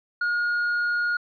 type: tone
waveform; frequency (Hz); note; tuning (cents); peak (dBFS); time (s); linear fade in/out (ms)
triangle; 1433; F6; +44; -20; 0.21-1.17; 5
effects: resampled to 11025 Hz